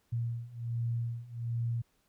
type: beating tone pair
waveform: sine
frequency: 116.54 / 117.84 Hz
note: A#2 / A#2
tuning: 0 / +19 cents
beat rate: 1.3 Hz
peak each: -36 / -34 dBFS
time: 0.12-1.82 s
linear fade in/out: 10 ms
effects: pink hiss -73 dBFS RMS until 2.08 s